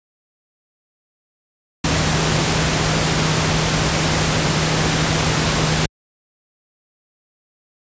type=tone in noise; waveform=sine; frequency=157.2 Hz; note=D#3; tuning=18 cents sharp; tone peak=-21 dBFS; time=1.84-5.86 s; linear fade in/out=5 ms; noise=pink; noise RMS=-18 dBFS; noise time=1.84-5.86 s; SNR=-6 dB; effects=high-pass 60 Hz 12 dB/octave + resampled to 16000 Hz